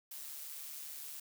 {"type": "noise with amplitude modulation", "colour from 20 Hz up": "blue", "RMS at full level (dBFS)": -44, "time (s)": [0.11, 1.2], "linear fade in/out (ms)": 5, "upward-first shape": "sine", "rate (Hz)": 145, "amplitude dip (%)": 50, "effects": []}